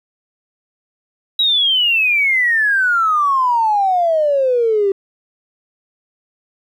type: exponential sweep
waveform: triangle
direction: down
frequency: 3887 to 385.6 Hz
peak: -8 dBFS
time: 1.39-4.92 s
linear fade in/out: 5 ms
effects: tanh soft clip ceiling -10 dBFS